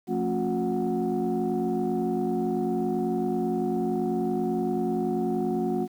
sine tone cluster, 174.8 / 222.4 / 272.8 / 360.5 / 737 Hz, F3 / A3 / C#4 / F#4 / F#5, +2 / +19 / -28 / -45 / -7 cents, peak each -32 / -28 / -31 / -27 / -33 dBFS, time 0.07-5.88 s, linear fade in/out 50 ms, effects tanh soft clip ceiling -17 dBFS + 9-bit

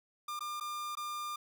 45% pulse tone with dropouts, 1200 Hz, D6, 37 cents sharp, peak -37 dBFS, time 0.28-1.36 s, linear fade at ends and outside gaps 5 ms, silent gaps 0.393-0.406 / 0.6-0.608 / 0.953-0.97 s, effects none

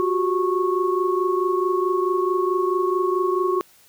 sine tone cluster, 360.9 / 385.5 / 1101 Hz, F#4 / G4 / C#6, -43 / -29 / -12 cents, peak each -21 / -24 / -24 dBFS, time 0-3.61 s, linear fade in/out 0 ms, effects white hiss -54 dBFS RMS until 3.88 s

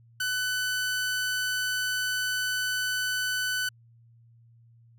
sawtooth tone, 1500 Hz, F#6, 23 cents sharp, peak -23 dBFS, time 0.2-3.69 s, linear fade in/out 5 ms, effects added 116 Hz sine -54 dBFS peak until 4.98 s

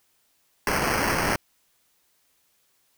white noise with sample-and-hold, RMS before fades -24 dBFS, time 0.67-1.36 s, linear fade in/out 2 ms, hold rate 3675 Hz, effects white hiss -67 dBFS RMS until 2.97 s

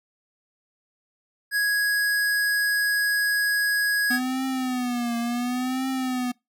square tone, 1662 Hz, G#6, 1 cent sharp, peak -21 dBFS, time 1.51-4.2 s, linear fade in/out 50 ms
square tone with vibrato, 248.7 Hz, B3, 12 cents sharp, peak -25 dBFS, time 4.1-6.32 s, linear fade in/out 10 ms, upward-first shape triangle, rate 0.7 Hz, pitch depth 110 cents each way
effects noise-tail reverb RT60 0.2 s tail -24 dB re dry

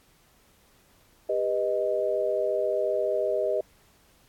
sine chord, G augmented, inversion none, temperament equal with one note detuned, 399.5 / 493.9 / 622.3 Hz, G4 / B4 / D#5, +33 / 0 / 0 cents, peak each -29 / -29 / -26 dBFS, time 1.29-3.61 s, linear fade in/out 5 ms, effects pink hiss -61 dBFS RMS until 4.28 s + AAC 64 kbps

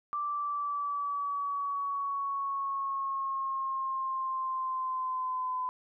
sine linear sweep, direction down, 1174.7 to 1012 Hz, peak -30 dBFS, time 0.13-5.69 s, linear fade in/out 0 ms, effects none

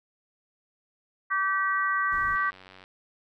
harmonic tone, 386.2 Hz, G4, 26 cents flat, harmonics 3 / 4 / 5, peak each -26 / -28 / -30 dBFS, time 1.3-2.51 s, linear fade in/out 20 ms
brown noise, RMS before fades -43 dBFS, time 2.11-2.37 s, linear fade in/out 20 ms
click train, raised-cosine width 0.3 ms, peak -32 dBFS, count 46, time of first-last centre 2.36-2.839 s, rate 93.9 Hz
effects none

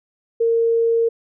sine tone, 460 Hz, A#4, 23 cents flat, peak -14 dBFS, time 0.4-1.09 s, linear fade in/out 10 ms, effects none

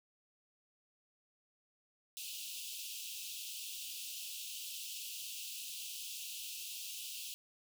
pink high-pass noise, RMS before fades -45 dBFS, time 2.17-7.34 s, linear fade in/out 0 ms, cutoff 2600 Hz, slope 96 dB/octave, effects none

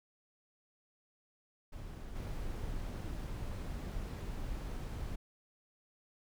brown noise with level steps, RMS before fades -45 / -40 dBFS, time 1.72-5.16 s, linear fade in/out 10 ms, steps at 2.15 s, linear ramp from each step 10 ms, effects none

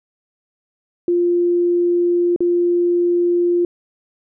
sine tone with dropouts, 349.2 Hz, F4, in tune, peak -13 dBFS, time 1.08-3.65 s, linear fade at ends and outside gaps 2 ms, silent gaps 2.362-2.405 s, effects none

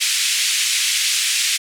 pink band-pass noise, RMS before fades -19 dBFS, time 0-1.58 s, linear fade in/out 20 ms, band 2300 to 9900 Hz, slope 24 dB/octave, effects none

